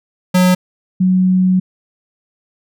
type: tone pair in turn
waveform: square / sine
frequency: 182.3 / 185.06 Hz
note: F#3 / F#3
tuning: -25 / +1 cents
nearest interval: unison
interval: 26 cents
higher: second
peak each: -9 dBFS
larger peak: neither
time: 0.34-0.55 / 1-1.6 s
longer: second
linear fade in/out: 10 ms
effects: none